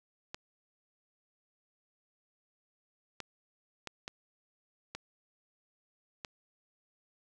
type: clicks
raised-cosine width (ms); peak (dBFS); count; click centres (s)
0.2; -22; 6; 0.345 / 3.203 / 3.873 / 4.079 / 4.95 / 6.248
effects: none